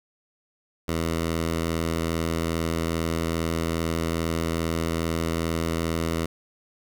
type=tone; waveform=10% pulse; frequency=82.41 Hz; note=E2; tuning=in tune; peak=-16 dBFS; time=0.88-6.26 s; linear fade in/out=5 ms; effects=none